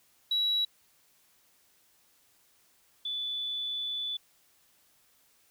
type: tone pair in turn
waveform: sine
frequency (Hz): 3900 / 3475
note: B7 / A7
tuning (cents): -23 / -22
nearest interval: major second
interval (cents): 199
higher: first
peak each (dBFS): -24 / -31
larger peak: first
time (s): 0.31-0.65 / 3.05-4.17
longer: second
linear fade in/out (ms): 5
effects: tanh soft clip ceiling -21 dBFS + white hiss -66 dBFS RMS until 5.5 s